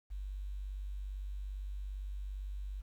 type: tone with quantisation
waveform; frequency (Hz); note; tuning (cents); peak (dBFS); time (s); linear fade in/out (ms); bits
sine; 48.79; G1; -7; -38; 0.1-2.82; 20; 11
effects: none